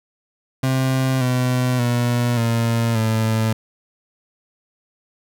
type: tone with pitch steps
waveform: 30% pulse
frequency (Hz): 131.4 / 125.97 / 120.77 / 115.79 / 111.01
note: C3 / B2 / B2 / A#2 / A2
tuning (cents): +8 / +35 / -38 / -11 / +16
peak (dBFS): -14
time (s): 0.63-3.53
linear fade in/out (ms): 5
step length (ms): 580
effects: none